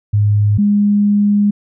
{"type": "tone pair in turn", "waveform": "sine", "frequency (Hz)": [103.83, 205.1], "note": ["G#2", "G#3"], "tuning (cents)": [0, -21], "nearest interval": "octave", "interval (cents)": 1179, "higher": "second", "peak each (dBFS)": -9, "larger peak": "neither", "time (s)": [[0.13, 0.58], [0.58, 1.51]], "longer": "second", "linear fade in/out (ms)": 10, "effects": []}